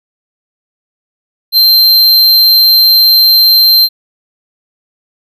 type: tone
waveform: square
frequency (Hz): 4141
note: C8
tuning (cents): -19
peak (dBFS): -4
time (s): 1.52-3.89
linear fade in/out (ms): 50
effects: none